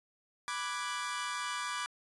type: chord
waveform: sawtooth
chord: G# half-diminished seventh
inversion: first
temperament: equal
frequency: 987.8 / 1174.7 / 1480 / 1661.2 Hz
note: B5 / D6 / F#6 / G#6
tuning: 0 / 0 / 0 / 0 cents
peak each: -37 / -34 / -40 / -39 dBFS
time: 0.48-1.86 s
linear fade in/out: 0 ms
effects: resampled to 24000 Hz